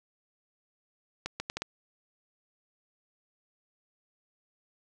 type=accelerating click train; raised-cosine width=0.2 ms; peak=-16 dBFS; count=5; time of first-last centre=1.26-1.62 s; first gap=140 ms; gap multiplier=0.71; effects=none